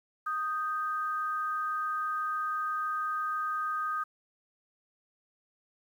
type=tone pair together; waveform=sine; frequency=1241.9 / 1568 Hz; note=D#6 / G6; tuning=-4 / 0 cents; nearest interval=major third; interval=404 cents; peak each=-30 / -37 dBFS; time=0.26-4.04 s; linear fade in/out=10 ms; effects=10-bit